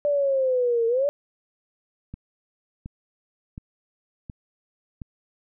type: linear two-way sweep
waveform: sine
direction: down then up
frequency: 587.3 to 453.4 to 587.3 Hz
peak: -19 dBFS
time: 0.05-1.09 s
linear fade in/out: 0 ms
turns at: 0.87 s
type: click train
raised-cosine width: 5 ms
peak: -23 dBFS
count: 5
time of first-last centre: 2.14-5.018 s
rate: 1.39 Hz
effects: none